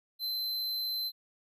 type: tone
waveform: square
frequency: 4078 Hz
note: C8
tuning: 45 cents flat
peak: -32 dBFS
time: 0.19-1.12 s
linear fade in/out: 50 ms
effects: none